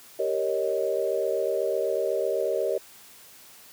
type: chord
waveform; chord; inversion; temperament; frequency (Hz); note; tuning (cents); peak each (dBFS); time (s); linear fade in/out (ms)
sine; Eb dominant seventh; first; equal; 392 / 466.2 / 554.4 / 622.3; G4 / Bb4 / Db5 / Eb5; 0 / 0 / 0 / 0; -29; 0.19-2.78; 5
effects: white hiss -50 dBFS RMS until 3.72 s + high-pass 80 Hz 12 dB/octave